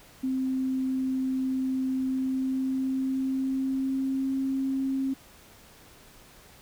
sine tone with pitch glide, 261.5 to 267.8 Hz, C4 to C4, -1 to +40 cents, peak -25 dBFS, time 0.23-5.14 s, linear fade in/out 10 ms, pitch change +41 cents, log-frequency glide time 2.04-4.4 s, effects pink hiss -53 dBFS RMS until 6.61 s

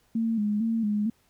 sine tone with vibrato, 217.5 Hz, A3, 20 cents flat, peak -23 dBFS, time 0.15-1.1 s, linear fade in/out 5 ms, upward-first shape square, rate 2.2 Hz, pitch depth 72 cents each way, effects pink hiss -66 dBFS RMS until 1.29 s

